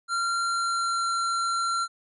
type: tone with pitch glide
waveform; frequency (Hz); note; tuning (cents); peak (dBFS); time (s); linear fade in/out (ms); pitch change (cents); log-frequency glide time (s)
square; 1378 to 1366.9; F6 to F6; -24 to -38; -25; 0.08-1.88; 50; -14; 0.41-1.13
effects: resampled to 24000 Hz